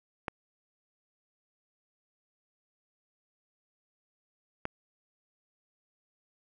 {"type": "clicks", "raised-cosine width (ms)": 0.5, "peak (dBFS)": -17, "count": 2, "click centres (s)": [0.282, 4.654], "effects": []}